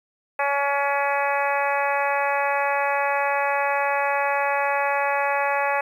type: harmonic tone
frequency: 281.8 Hz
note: C#4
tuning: 29 cents sharp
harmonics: 2 / 3 / 4 / 5 / 6 / 7 / 8 / 9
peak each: -26 / -24 / -29 / -32 / -29 / -31 / -34 / -31 dBFS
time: 0.39-5.81 s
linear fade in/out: 5 ms
effects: 9-bit